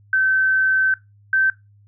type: tone pair in turn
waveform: sine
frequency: 1539 / 1550.6 Hz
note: G6 / G6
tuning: -32 / -19 cents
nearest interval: unison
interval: 13 cents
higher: second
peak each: -14 dBFS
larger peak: neither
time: 0.13-0.94 / 1.33-1.5 s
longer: first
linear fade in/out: 2 ms
effects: noise-tail reverb RT60 0.2 s tail -20 dB re dry + added 102 Hz sine -49 dBFS peak until 1.87 s